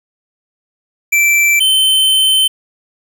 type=tone pair in turn; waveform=square; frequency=2336 / 3079 Hz; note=D7 / G7; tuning=-10 / -32 cents; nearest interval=perfect fourth; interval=478 cents; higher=second; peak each=-9 dBFS; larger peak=neither; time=1.12-1.6 / 1.6-2.48 s; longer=second; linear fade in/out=10 ms; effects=7-bit